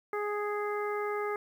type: harmonic tone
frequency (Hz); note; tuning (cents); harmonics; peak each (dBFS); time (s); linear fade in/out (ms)
415.3; G#4; 0; 1 / 2 / 3 / 4 / 5; -32 / -39 / -37 / -44 / -42; 0.13-1.36; 2
effects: 10-bit